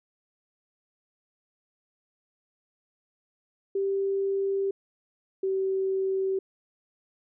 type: tone pair in turn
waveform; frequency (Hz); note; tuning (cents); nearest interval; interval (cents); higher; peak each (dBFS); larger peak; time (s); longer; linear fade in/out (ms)
sine; 392 / 383.5; G4 / G4; 0 / -38; unison; 38; first; -24; neither; 3.75-4.71 / 5.43-6.39; neither; 5
effects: none